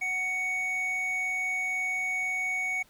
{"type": "tone pair together", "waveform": "triangle", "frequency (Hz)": [744, 2229], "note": ["F#5", "C#7"], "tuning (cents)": [9, 9], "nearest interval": "octave + perfect fifth", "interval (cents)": 1900, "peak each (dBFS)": [-38, -26], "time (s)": [0.01, 2.83], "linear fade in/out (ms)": 10, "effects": ["pink hiss -61 dBFS RMS until 2.89 s"]}